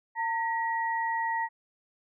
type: tone pair together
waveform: sine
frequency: 909 / 1909.5 Hz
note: A#5 / A#6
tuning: -44 / +41 cents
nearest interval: octave + minor second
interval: 1285 cents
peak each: -28 / -32 dBFS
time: 0.15-1.49 s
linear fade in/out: 50 ms
effects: none